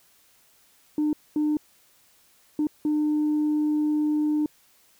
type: tone bursts at uneven times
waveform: sine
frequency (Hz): 301.5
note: D4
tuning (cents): +46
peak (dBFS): -19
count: 4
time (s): 0.98-1.13 / 1.36-1.57 / 2.59-2.67 / 2.85-4.46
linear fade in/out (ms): 2
effects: tanh soft clip ceiling -18 dBFS + white hiss -60 dBFS RMS until 4.99 s